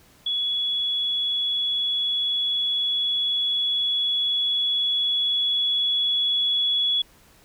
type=tone with level ramp; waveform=sine; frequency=3381 Hz; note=G#7; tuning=30 cents sharp; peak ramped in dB=-22 to -19 dBFS; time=0.26-7.02 s; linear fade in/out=5 ms; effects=pink hiss -55 dBFS RMS until 7.44 s